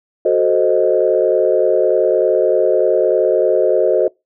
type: chord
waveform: sine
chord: F# diminished seventh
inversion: none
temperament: equal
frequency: 370 / 440 / 523.3 / 622.3 Hz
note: F#4 / A4 / C5 / Eb5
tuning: 0 / 0 / 0 / 0 cents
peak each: -16 dBFS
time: 0.25-4.08 s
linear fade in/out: 5 ms
effects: noise-tail reverb RT60 0.2 s tail -24 dB re dry + tanh soft clip ceiling 0 dBFS